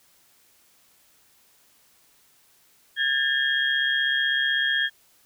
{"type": "tone cluster", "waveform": "sine", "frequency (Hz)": [1639, 1775, 3256], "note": ["G#6", "A6", "G#7"], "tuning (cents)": [-23, 15, -35], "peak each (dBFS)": -25, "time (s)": [2.96, 4.9], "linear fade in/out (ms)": 50, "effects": ["white hiss -60 dBFS RMS until 5.25 s"]}